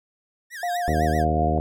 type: tone with vibrato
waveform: 45% pulse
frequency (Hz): 1760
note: A6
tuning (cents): 0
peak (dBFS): -33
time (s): 0.5-1.25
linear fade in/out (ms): 50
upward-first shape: sine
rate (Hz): 7.9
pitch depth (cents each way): 190
type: tone with exponential growth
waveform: sawtooth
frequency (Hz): 3768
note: A#7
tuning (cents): +18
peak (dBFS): -29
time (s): 0.53-0.77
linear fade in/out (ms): 2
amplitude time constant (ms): 51
type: tone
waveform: sine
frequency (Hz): 705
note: F5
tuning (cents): +16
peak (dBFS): -23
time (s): 0.63-1.58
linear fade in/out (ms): 2
type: harmonic tone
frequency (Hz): 77.78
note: D#2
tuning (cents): 0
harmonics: 1 / 2 / 3 / 4 / 5 / 6 / 7 / 8 / 9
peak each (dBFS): -24 / -27 / -29 / -30 / -31 / -32 / -32 / -33 / -34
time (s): 0.88-1.6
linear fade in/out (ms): 0
effects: none